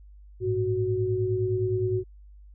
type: tone cluster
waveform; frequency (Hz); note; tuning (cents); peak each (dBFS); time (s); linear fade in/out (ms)
sine; 103.5 / 113.2 / 370.5; G#2 / A2 / F#4; -5 / +50 / +2; -29 / -31 / -25; 0.4-2.04; 50
effects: added 50 Hz sine -46 dBFS peak until 2.54 s